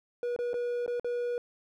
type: tone with dropouts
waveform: triangle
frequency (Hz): 483.3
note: B4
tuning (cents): -38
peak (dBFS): -27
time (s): 0.23-1.38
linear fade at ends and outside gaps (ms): 1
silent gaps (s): 0.363-0.389 / 0.533-0.541 / 0.863-0.878 / 0.997-1.045
effects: none